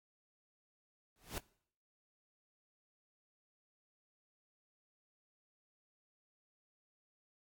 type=noise with exponential growth; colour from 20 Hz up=pink; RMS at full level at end=-38 dBFS; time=1.16-1.38 s; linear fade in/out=0 ms; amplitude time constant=46 ms; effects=noise-tail reverb RT60 0.6 s tail -22 dB re dry + AAC 64 kbps